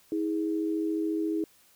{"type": "tone pair together", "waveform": "sine", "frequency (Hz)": [320.6, 414.7], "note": ["E4", "G#4"], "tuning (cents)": [-48, -3], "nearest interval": "major third", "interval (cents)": 445, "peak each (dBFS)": [-27, -33], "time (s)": [0.12, 1.44], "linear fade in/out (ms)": 2, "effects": ["white hiss -61 dBFS RMS until 1.75 s"]}